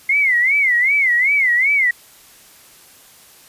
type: tone with vibrato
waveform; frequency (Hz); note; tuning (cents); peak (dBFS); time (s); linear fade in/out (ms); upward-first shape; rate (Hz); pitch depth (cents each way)
sine; 2093; C7; 0; -12; 0.09-1.91; 5; sine; 2.6; 170
effects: white hiss -46 dBFS RMS until 3.48 s + resampled to 32000 Hz